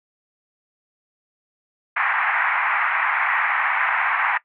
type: band-pass noise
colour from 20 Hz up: white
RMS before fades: -21 dBFS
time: 1.96-4.38 s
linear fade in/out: 10 ms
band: 790 to 2200 Hz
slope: 48 dB/octave
effects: noise-tail reverb RT60 0.1 s tail -19 dB re dry